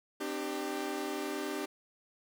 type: chord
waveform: sawtooth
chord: C suspended second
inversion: none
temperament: equal with one note detuned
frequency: 261.6 / 301.2 / 392 Hz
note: C4 / D4 / G4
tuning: 0 / +44 / 0 cents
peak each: -38 / -34 / -34 dBFS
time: 0.2-1.66 s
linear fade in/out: 10 ms
effects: none